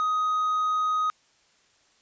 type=tone with hard clipping; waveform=sine; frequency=1253 Hz; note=D#6; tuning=12 cents sharp; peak=-23 dBFS; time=0-1.1 s; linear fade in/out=0 ms; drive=2 dB; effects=white hiss -63 dBFS RMS until 2.01 s + resampled to 16000 Hz